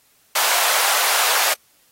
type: high-pass noise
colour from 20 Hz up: pink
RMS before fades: -19 dBFS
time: 0.35-1.54 s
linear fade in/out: 10 ms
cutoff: 660 Hz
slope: 24 dB/octave
effects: white hiss -58 dBFS RMS until 1.91 s + AAC 48 kbps